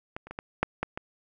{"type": "clicks", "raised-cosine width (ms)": 0.5, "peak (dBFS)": [-20, -30, -24, -19, -8, -13, -19], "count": 7, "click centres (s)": [0.165, 0.27, 0.31, 0.389, 0.63, 0.83, 0.975], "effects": []}